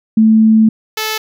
sine / 5% pulse tone pair in turn, 220 / 435.3 Hz, A3 / A4, 0 / -19 cents, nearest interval octave, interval 1181 cents, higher second, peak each -5 dBFS, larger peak neither, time 0.17-0.69 / 0.97-1.18 s, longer first, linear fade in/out 5 ms, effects none

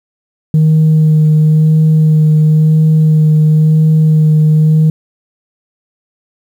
sine tone with vibrato, 155.56 Hz, D#3, in tune, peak -3 dBFS, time 0.54-4.9 s, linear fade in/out 2 ms, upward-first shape sine, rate 0.97 Hz, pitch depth 16 cents each way, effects tanh soft clip ceiling -3 dBFS + 7-bit

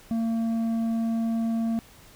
square tone with low-pass filter, 227.4 Hz, A#3, 43 cents flat, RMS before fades -26 dBFS, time 0.11-1.79 s, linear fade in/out 0 ms, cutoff 510 Hz, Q 0.85, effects pink hiss -52 dBFS RMS until 2.15 s

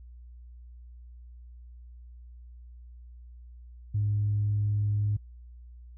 sine tone, 103.83 Hz, G#2, in tune, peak -23 dBFS, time 3.94-5.17 s, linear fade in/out 10 ms, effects tanh soft clip ceiling -19 dBFS + added 60 Hz sine -45 dBFS peak until 5.97 s

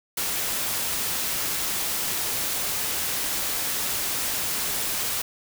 white noise, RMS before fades -27 dBFS, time 0.17-5.22 s, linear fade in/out 5 ms, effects none

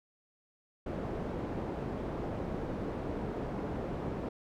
white low-pass noise, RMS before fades -37 dBFS, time 0.86-4.29 s, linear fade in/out 5 ms, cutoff 460 Hz, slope 12 dB/octave, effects none

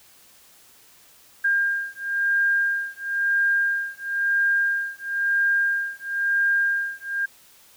sine beating tone pair, 1605 / 1605.99 Hz, G6 / G6, +40 / +41 cents, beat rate 0.99 Hz, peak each -23 dBFS, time 1.44-7.26 s, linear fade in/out 10 ms, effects white hiss -53 dBFS RMS until 7.76 s

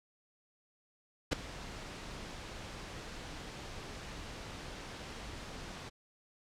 pink noise with ADSR envelope, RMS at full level -27 dBFS, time 1.31-5.9 s, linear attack 19 ms, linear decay 6 ms, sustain -18 dB, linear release 21 ms, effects low-pass 6000 Hz 12 dB/octave

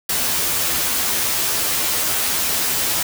white noise with comb filter, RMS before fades -20 dBFS, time 0.09-3.03 s, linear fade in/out 5 ms, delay 12 ms, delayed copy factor +0.8, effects none

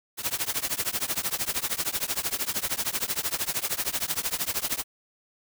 white noise with tremolo, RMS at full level -25 dBFS, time 0.17-4.84 s, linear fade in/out 50 ms, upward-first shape triangle, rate 13 Hz, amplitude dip 100%, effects none

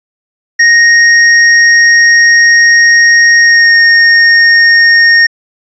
square tone with pitch glide, 1864.7 to 1847.5 Hz, A#6 to A#6, 0 to -16 cents, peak -3 dBFS, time 0.59-5.27 s, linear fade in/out 10 ms, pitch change -16 cents, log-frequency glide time 3.4-3.77 s, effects resampled to 16000 Hz

